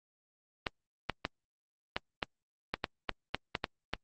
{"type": "clicks", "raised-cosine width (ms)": 0.3, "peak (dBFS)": -14, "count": 12, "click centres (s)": [0.668, 1.097, 1.251, 1.965, 2.228, 2.74, 2.842, 3.093, 3.346, 3.552, 3.642, 3.936], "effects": ["Opus 24 kbps"]}